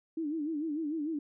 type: tone with vibrato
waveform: sine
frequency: 308 Hz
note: D#4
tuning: 17 cents flat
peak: -31 dBFS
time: 0.17-1.19 s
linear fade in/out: 5 ms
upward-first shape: sine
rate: 6.7 Hz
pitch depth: 120 cents each way
effects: none